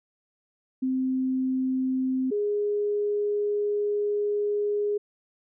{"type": "tone pair in turn", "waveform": "sine", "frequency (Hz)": [260, 413.5], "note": ["C4", "G#4"], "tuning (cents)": [-11, -8], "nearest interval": "minor sixth", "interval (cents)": 803, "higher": "second", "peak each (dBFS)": -23, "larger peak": "neither", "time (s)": [[0.82, 2.31], [2.31, 4.98]], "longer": "second", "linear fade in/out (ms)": 10, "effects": []}